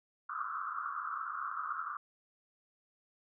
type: band-pass noise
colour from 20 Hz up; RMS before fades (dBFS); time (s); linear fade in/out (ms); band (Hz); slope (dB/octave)
white; -39; 0.29-1.97; 5; 1100 to 1400; 96
effects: none